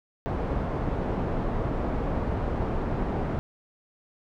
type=low-pass noise; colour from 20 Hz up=pink; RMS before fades=-28 dBFS; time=0.26-3.39 s; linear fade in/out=0 ms; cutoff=870 Hz; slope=12 dB/octave; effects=none